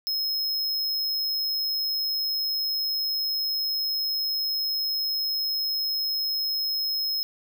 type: tone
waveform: square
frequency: 5150 Hz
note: E8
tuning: 41 cents flat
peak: -25 dBFS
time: 0.07-7.23 s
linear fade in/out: 0 ms
effects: 11-bit